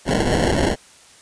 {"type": "noise with sample-and-hold", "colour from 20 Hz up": "blue", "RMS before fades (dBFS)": -18, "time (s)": [0.05, 0.76], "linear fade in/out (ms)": 50, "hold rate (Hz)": 1225, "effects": ["white hiss -48 dBFS RMS until 1.21 s", "resampled to 22050 Hz"]}